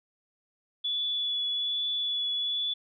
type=tone with vibrato; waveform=sine; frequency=3429 Hz; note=A7; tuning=45 cents flat; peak=-27 dBFS; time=0.84-2.74 s; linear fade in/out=10 ms; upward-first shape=triangle; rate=1.2 Hz; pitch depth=13 cents each way; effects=none